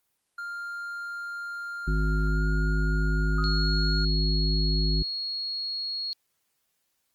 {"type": "tone with pitch glide", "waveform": "triangle", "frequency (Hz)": [1399, 1420.2], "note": ["F6", "F6"], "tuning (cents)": [3, 29], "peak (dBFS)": -31, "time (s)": [0.38, 4.05], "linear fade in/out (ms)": 5, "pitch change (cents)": 26, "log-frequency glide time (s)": [2.27, 2.48]}
{"type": "harmonic tone", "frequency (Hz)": 51.91, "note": "G#1", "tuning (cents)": 0, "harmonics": [1, 3, 5, 7], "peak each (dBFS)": [-23, -29, -36, -38], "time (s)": [1.87, 5.03], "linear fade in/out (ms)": 10}
{"type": "tone with exponential decay", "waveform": "sine", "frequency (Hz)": 1256, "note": "D#6", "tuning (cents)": 16, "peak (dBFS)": -30, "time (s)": [3.38, 3.89], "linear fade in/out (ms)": 2, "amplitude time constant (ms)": 110}
{"type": "tone", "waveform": "sine", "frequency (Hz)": 4312, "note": "C#8", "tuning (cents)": -49, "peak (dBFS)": -29, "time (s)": [3.44, 6.13], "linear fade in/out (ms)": 0}
{"effects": ["white hiss -75 dBFS RMS until 7.14 s", "Opus 32 kbps"]}